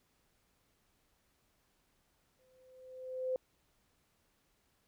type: tone with exponential growth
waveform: sine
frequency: 514 Hz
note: C5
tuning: 31 cents flat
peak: -30 dBFS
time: 2.39-3.36 s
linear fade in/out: 1 ms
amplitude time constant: 210 ms
effects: pink hiss -75 dBFS RMS until 4.87 s